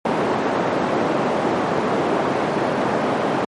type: band-pass noise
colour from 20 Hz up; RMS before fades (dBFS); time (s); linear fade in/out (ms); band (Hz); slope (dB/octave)
white; -20; 0.05-3.45; 5; 170 to 730; 12
effects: high-pass 100 Hz 12 dB/octave + MP3 48 kbps